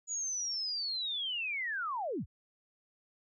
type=linear sweep; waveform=sine; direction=down; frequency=6890 to 37.78 Hz; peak=-33 dBFS; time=0.07-2.26 s; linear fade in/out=50 ms; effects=none